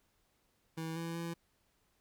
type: tone with pitch steps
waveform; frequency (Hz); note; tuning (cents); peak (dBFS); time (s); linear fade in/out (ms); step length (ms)
25% pulse; 162.1 / 166.5 / 168.2; E3 / E3 / E3; -29 / +18 / +35; -34; 0.77-1.34; 10; 190
effects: pink hiss -75 dBFS RMS until 2 s